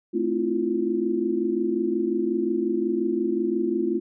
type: chord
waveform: sine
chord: F major seventh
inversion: first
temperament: equal with one note detuned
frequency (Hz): 220 / 261.6 / 323.6 / 349.2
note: A3 / C4 / E4 / F4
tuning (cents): 0 / 0 / -32 / 0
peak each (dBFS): -29 / -30 / -28 / -24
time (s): 0.13-4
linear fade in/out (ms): 20
effects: none